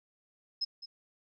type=tone with echo; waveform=sine; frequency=5140 Hz; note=E8; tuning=45 cents flat; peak=-29 dBFS; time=0.61-0.65 s; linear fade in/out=10 ms; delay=210 ms; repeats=1; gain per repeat=-13 dB; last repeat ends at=0.86 s; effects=none